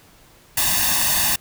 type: noise with comb filter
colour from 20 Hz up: white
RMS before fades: -19 dBFS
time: 0.57-1.36 s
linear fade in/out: 5 ms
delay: 1.1 ms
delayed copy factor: +0.95
effects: pink hiss -51 dBFS RMS until 1.4 s